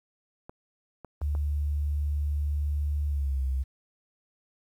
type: clicks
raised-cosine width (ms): 1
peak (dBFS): -28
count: 4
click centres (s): 0.495 / 1.047 / 1.216 / 1.351
type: tone with pitch glide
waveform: sine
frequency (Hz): 73.2 to 65.97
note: D2 to C2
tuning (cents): -5 to +15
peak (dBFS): -25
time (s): 1.21-3.64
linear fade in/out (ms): 20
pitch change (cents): -180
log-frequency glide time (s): 3.07-3.42
effects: 10-bit